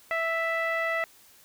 sawtooth tone with low-pass filter, 659.3 Hz, E5, in tune, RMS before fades -28 dBFS, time 0.11-1.04 s, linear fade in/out 0 ms, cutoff 2100 Hz, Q 4.1, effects white hiss -56 dBFS RMS until 1.44 s

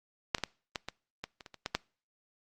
clicks, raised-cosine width 0.2 ms, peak -8 / -23 / -13 / -16 / -19 / -19 / -29 / -29 / -29 / -16 / -10 dBFS, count 11, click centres 0.348 / 0.383 / 0.437 / 0.758 / 0.886 / 1.24 / 1.408 / 1.462 / 1.543 / 1.661 / 1.75 s, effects noise-tail reverb RT60 0.4 s tail -24 dB re dry + Opus 48 kbps

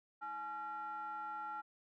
triangle ring-modulated tone, 262.4 Hz, C4, 5 cents sharp, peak -36 dBFS, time 0.21-1.62 s, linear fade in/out 20 ms, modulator 1110 Hz, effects none

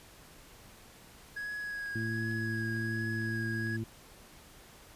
triangle tone with vibrato, 1661.2 Hz, G#6, in tune, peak -34 dBFS, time 1.36-3.77 s, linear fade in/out 10 ms, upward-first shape triangle, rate 1.3 Hz, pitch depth 23 cents each way
click train, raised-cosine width 0.3 ms, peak -40 dBFS, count 5, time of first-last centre 1.86-3.67 s, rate 2.21 Hz
harmonic tone, 112.3 Hz, A2, 36 cents sharp, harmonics 1 / 2 / 3, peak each -35 / -38 / -40 dBFS, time 1.95-3.84 s, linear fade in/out 5 ms
effects pink hiss -55 dBFS RMS until 4.95 s + resampled to 32000 Hz

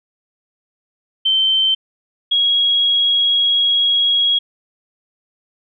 sine tone pair in turn, 3103 / 3308 Hz, G7 / G#7, -18 / -8 cents, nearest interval minor second, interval 110 cents, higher second, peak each -12 dBFS, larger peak neither, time 1.25-1.75 / 2.31-4.39 s, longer second, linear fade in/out 10 ms, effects none

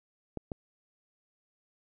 clicks, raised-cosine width 2 ms, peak -22 dBFS, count 2, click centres 0.373 / 0.518 s, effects none

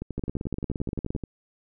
two click trains, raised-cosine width 3 ms, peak -19 / -17 dBFS, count 15 / 18, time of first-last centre 0.02-1.237 / 0.18-1.163 s, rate 11.5 / 17.3 Hz, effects none

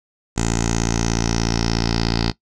10% pulse tone with low-pass filter sweep, 56.8 Hz, A#1, 44 cents flat, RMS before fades -20 dBFS, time 0.36-2.32 s, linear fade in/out 20 ms, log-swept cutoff 7200 to 4700 Hz, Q 6.2, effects noise-tail reverb RT60 0.1 s tail -18 dB re dry

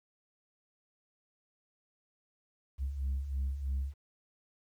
sine beating tone pair, 65.41 / 68.51 Hz, C2 / C#2, 0 / -20 cents, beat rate 3.1 Hz, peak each -37 / -31 dBFS, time 2.78-3.94 s, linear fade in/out 50 ms, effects tanh soft clip ceiling -28 dBFS + 11-bit

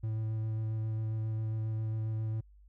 triangle tone with vibrato, 110 Hz, A2, in tune, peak -29 dBFS, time 0.03-2.41 s, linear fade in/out 10 ms, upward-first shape square, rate 7.4 Hz, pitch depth 9 cents each way, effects added 50 Hz sine -55 dBFS peak until 2.68 s

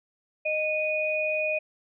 sine tone pair together, 618 / 2474 Hz, D#5 / D#7, -12 / -10 cents, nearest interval 2 octaves, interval 2402 cents, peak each -27 dBFS, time 0.45-1.59 s, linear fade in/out 10 ms, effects none

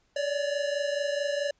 square tone pair together, 568.4 / 593 Hz, C#5 / D5, +43 / +17 cents, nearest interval minor second, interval 74 cents, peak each -29 / -33 dBFS, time 0.16-1.51 s, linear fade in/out 5 ms, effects pink hiss -70 dBFS RMS until 1.59 s + resampled to 16000 Hz

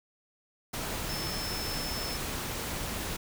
sine tone in noise, 5274 Hz, E8, in tune, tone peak -37 dBFS, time 1.09-2.17 s, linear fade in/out 10 ms, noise pink, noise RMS -35 dBFS, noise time 0.73-3.17 s, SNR -5 dB, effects none

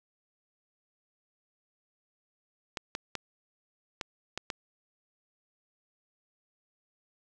clicks, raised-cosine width 0.2 ms, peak -16 dBFS, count 6, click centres 2.772 / 2.951 / 3.153 / 4.012 / 4.376 / 4.502 s, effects none

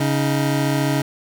25% pulse tone pair together, 139.65 / 313.5 Hz, C#3 / D#4, +13 / +13 cents, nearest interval octave + major second, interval 1400 cents, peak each -15 / -19 dBFS, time 0-1.02 s, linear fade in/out 5 ms, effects none

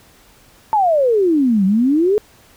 sine exponential two-way sweep, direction down then up, 895 to 185 to 435.5 Hz, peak -11 dBFS, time 0.73-2.18 s, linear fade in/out 0 ms, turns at 1.65 s, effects pink hiss -49 dBFS RMS until 2.56 s

